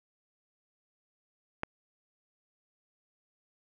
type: click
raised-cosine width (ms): 0.5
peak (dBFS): -16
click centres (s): 1.634
effects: none